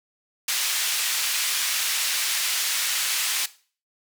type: band-pass noise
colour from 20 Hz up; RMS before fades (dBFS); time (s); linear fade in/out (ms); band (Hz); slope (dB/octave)
pink; -25; 0.48-3.46; 5; 2300 to 15000; 12
effects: noise-tail reverb RT60 0.4 s tail -17 dB re dry